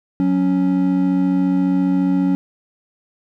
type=tone pair together; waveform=triangle; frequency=183.52 / 278.1 Hz; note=F#3 / C#4; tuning=-14 / +6 cents; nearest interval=perfect fifth; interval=720 cents; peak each=-16 / -14 dBFS; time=0.2-2.35 s; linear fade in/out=0 ms; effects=none